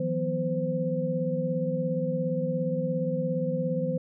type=tone cluster; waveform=sine; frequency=162 / 179.2 / 245.7 / 516 Hz; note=E3 / F3 / B3 / C5; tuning=-30 / +45 / -9 / -24 cents; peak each=-30 / -32 / -34 / -29 dBFS; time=0-3.98 s; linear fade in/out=5 ms; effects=none